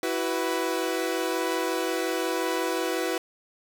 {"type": "chord", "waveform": "sawtooth", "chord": "E suspended second", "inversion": "none", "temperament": "equal with one note detuned", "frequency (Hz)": [329.6, 375.2, 493.9], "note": ["E4", "F#4", "B4"], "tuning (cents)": [0, 24, 0], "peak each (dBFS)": -26, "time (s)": [0.03, 3.18], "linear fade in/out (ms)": 2, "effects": []}